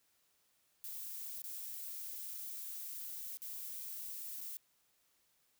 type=noise with dropouts; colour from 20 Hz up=violet; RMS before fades=-45 dBFS; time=0.84-4.57 s; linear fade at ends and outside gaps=0 ms; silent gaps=1.419-1.44 / 3.371-3.419 / 4.407-4.413 s; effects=white hiss -75 dBFS RMS until 5.59 s